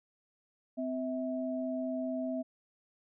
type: tone pair together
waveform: sine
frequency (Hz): 257 / 647.6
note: C4 / E5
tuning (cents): -31 / -31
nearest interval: octave + major third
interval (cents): 1600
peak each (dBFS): -34 / -36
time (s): 0.77-2.43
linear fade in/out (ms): 20
effects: none